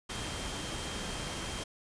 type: tone in noise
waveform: sine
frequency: 3178 Hz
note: G7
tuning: 23 cents sharp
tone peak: -46 dBFS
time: 0.09-1.64 s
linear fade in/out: 10 ms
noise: pink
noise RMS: -38 dBFS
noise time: 0.09-1.64 s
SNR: -11 dB
effects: resampled to 22050 Hz